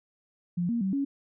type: tone with pitch steps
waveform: sine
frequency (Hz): 175.1 / 234.5 / 191.5 / 278.1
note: F3 / A#3 / G3 / C#4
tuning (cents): +5 / +11 / -40 / +6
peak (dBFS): -25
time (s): 0.57-1.05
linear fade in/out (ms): 10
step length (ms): 120
effects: none